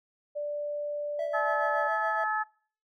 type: tone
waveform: sine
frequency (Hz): 587.3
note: D5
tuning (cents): 0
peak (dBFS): -30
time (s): 0.35-1.89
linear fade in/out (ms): 20
type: tone with tremolo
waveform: triangle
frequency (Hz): 657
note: E5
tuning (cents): -6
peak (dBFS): -28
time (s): 1.19-2.24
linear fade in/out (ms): 2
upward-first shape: sine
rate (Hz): 7.1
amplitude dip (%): 60
type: harmonic tone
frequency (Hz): 430.6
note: A4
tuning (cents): -37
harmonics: 2 / 3 / 4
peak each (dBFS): -31 / -31 / -31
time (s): 1.33-2.44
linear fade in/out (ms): 20
effects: noise-tail reverb RT60 0.5 s tail -24 dB re dry